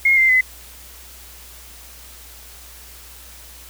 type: tone with pitch steps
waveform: sine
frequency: 2148 / 2087 / 2027 Hz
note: C7 / C7 / B6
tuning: +45 / -5 / +45 cents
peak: -11 dBFS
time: 0.05-0.41 s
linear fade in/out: 5 ms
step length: 120 ms
effects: added 60 Hz sine -44 dBFS peak until 3.69 s + white hiss -42 dBFS RMS until 3.69 s